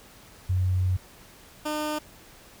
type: tone pair in turn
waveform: sine / 15% pulse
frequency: 92.1 / 303.2 Hz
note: F#2 / D#4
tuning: -7 / -45 cents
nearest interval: octave + major sixth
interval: 2062 cents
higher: second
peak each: -21 dBFS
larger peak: neither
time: 0.49-0.97 / 1.65-1.99 s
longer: first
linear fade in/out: 10 ms
effects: pink hiss -51 dBFS RMS until 2.6 s